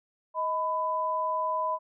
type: tone pair together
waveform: sine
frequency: 630 / 1000.1 Hz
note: D#5 / B5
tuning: +21 / +21 cents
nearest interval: minor sixth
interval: 800 cents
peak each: -32 / -27 dBFS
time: 0.34-1.79 s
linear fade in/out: 50 ms
effects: none